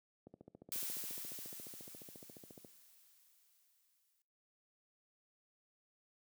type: click train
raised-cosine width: 2 ms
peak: -39 dBFS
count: 35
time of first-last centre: 0.27-2.648 s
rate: 14.3 Hz
type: noise with exponential decay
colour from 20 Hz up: blue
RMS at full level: -40 dBFS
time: 0.72-4.22 s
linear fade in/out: 0 ms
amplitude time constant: 760 ms
effects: noise-tail reverb RT60 0.6 s tail -21 dB re dry + high-pass 150 Hz 12 dB/octave